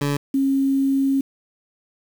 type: tone pair in turn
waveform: 20% pulse / sine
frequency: 143.2 / 271.9 Hz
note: D3 / C#4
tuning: -43 / -33 cents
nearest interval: major seventh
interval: 1110 cents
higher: second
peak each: -15 / -16 dBFS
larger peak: first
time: 0.01-0.17 / 0.34-1.21 s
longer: second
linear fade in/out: 5 ms
effects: 7-bit